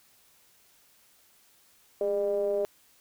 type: ring-modulated tone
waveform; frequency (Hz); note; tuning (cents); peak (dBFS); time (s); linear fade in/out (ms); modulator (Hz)
triangle; 98; G2; 0; -20; 2.01-2.65; 0; 505
effects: white hiss -62 dBFS RMS until 3 s